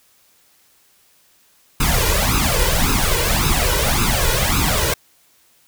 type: noise with flanger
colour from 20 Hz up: pink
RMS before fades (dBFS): -17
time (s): 1.8-4.94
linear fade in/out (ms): 5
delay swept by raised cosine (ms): 0.78 to 2.08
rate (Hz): 1.8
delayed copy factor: +0.85
effects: white hiss -56 dBFS RMS until 5.67 s